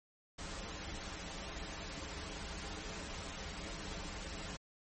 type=noise with comb filter; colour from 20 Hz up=pink; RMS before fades=-44 dBFS; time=0.38-4.57 s; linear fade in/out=10 ms; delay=8.2 ms; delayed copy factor=-0.8; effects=MP3 32 kbps